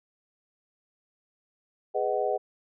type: chord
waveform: sine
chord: G# minor seventh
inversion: none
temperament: just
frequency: 415.3 / 498.4 / 623 / 747.5 Hz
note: G#4 / B4 / D#5 / F#5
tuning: 0 / +16 / +2 / +17 cents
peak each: -30 dBFS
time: 1.94-2.38 s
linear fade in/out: 20 ms
effects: none

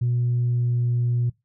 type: tone with pitch glide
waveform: sine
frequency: 121.4 to 120.7 Hz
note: B2 to B2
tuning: -29 to -39 cents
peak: -18 dBFS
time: 0.01-1.3 s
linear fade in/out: 10 ms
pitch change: -10 cents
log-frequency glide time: 0.39-0.88 s
effects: noise-tail reverb RT60 0.2 s tail -21 dB re dry + tanh soft clip ceiling -16 dBFS

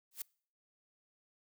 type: noise with exponential growth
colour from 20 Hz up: blue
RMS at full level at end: -35 dBFS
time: 0.11-0.22 s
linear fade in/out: 5 ms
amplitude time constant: 22 ms
effects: noise-tail reverb RT60 0.5 s tail -25 dB re dry

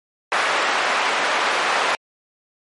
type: band-pass noise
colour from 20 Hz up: white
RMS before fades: -20 dBFS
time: 0.32-1.95 s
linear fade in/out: 0 ms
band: 550 to 1800 Hz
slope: 12 dB/octave
effects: MP3 48 kbps

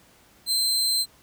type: tone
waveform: sawtooth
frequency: 4110 Hz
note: C8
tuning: 32 cents flat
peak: -18 dBFS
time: 0.46-1.06 s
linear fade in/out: 50 ms
effects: pink hiss -56 dBFS RMS until 1.22 s + high-pass 60 Hz 12 dB/octave

